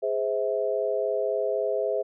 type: chord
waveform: sine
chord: Ab augmented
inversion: none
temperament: just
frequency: 415.3 / 519.1 / 648.9 Hz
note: Ab4 / C5 / E5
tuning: 0 / -14 / -27 cents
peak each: -28 dBFS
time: 0.02-2.03 s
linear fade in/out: 20 ms
effects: none